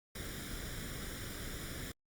pink noise with comb filter, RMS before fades -43 dBFS, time 0.15-1.92 s, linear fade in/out 5 ms, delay 0.56 ms, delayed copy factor +0.65, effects Opus 48 kbps

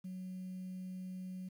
sine tone, 185 Hz, F#3, in tune, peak -40 dBFS, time 0.04-1.49 s, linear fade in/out 10 ms, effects tanh soft clip ceiling -38 dBFS + 11-bit

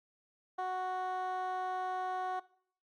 15% pulse tone with band-pass filter, 370 Hz, F#4, in tune, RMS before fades -36 dBFS, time 0.58-2.4 s, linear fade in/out 10 ms, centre 790 Hz, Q 2, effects noise-tail reverb RT60 0.6 s tail -20 dB re dry + AAC 64 kbps

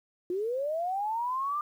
sine linear sweep, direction up, 344.9 to 1208 Hz, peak -28 dBFS, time 0.3-1.61 s, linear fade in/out 2 ms, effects 10-bit

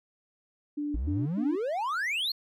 sine tone bursts, 293.7 Hz, D4, in tune, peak -29 dBFS, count 3, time 0.77-1.56 s, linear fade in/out 10 ms, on 190 ms, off 110 ms
triangle exponential sweep, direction up, 50.5 to 4435 Hz, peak -26 dBFS, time 0.94-2.32 s, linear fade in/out 5 ms
effects none

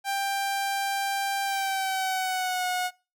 sawtooth tone with pitch glide, 790 to 728.6 Hz, G5 to F#5, +13 to -27 cents, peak -22 dBFS, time 0.04-2.91 s, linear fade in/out 50 ms, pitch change -140 cents, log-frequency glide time 1.44-2.66 s, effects noise-tail reverb RT60 0.3 s tail -22 dB re dry

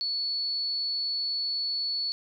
sine tone, 4424 Hz, C#8, 4 cents flat, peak -27 dBFS, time 0.01-2.12 s, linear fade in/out 0 ms, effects none

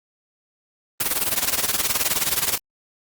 white noise with tremolo, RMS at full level -19 dBFS, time 1-2.58 s, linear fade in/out 5 ms, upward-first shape sine, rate 19 Hz, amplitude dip 80%, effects Opus 32 kbps

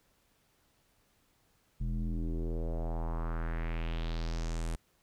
square tone with low-pass filter sweep, 41.2 Hz, E1, in tune, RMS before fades -34 dBFS, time 1.8-4.76 s, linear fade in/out 10 ms, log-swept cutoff 160 to 9800 Hz, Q 2.7, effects pink hiss -71 dBFS RMS until 5.02 s

